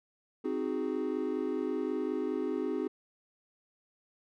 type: chord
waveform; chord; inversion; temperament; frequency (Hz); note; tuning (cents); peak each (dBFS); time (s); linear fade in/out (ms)
triangle; Ab dominant seventh; first; equal; 261.6 / 311.1 / 370 / 415.3; C4 / Eb4 / Gb4 / Ab4; 0 / 0 / 0 / 0; -34; 0.44-2.88; 10
effects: none